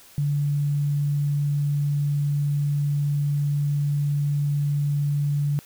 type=tone; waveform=sine; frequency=144.5 Hz; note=D3; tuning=28 cents flat; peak=-20 dBFS; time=0.18-5.59 s; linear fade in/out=0 ms; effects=white hiss -50 dBFS RMS until 5.65 s